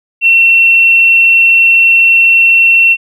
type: tone with tanh clipping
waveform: triangle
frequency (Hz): 2712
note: E7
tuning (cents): +49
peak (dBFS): -3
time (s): 0.21-2.97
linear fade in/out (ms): 50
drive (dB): 2
effects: none